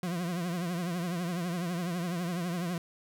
40% pulse tone with vibrato, 174.61 Hz, F3, in tune, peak -30 dBFS, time 0.03-2.78 s, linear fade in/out 2 ms, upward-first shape triangle, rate 12 Hz, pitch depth 110 cents each way, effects none

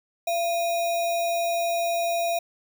sine tone with sample-and-hold, 681 Hz, F5, 44 cents flat, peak -22 dBFS, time 0.27-2.39 s, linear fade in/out 5 ms, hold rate 3150 Hz, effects none

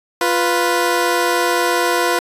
15% pulse tone pair together, 349.2 / 493.8 Hz, F4 / B4, 0 / 0 cents, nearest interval tritone, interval 600 cents, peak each -11 dBFS, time 0.21-2.19 s, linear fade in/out 2 ms, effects resampled to 32000 Hz

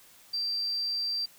sine tone, 4699 Hz, D8, in tune, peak -28 dBFS, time 0.33-1.26 s, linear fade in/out 10 ms, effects white hiss -56 dBFS RMS until 1.38 s

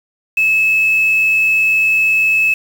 sine tone with quantisation, 2602 Hz, E7, 23 cents flat, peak -10 dBFS, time 0.37-2.54 s, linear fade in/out 5 ms, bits 5, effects none

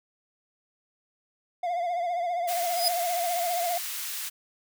triangle tone with vibrato, 698.5 Hz, F5, in tune, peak -24 dBFS, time 1.63-3.78 s, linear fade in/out 5 ms, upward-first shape triangle, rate 15 Hz, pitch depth 76 cents each way
white high-pass noise, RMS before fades -34 dBFS, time 2.47-4.3 s, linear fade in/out 20 ms, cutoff 1400 Hz, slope 12 dB/octave
sawtooth tone with exponential growth, 4978 Hz, D#8, in tune, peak -16 dBFS, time 2.67-2.88 s, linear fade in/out 1 ms, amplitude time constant 44 ms
effects none

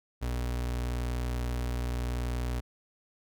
35% pulse tone, 60.8 Hz, B1, 26 cents flat, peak -28 dBFS, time 0.21-2.61 s, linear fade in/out 20 ms, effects none

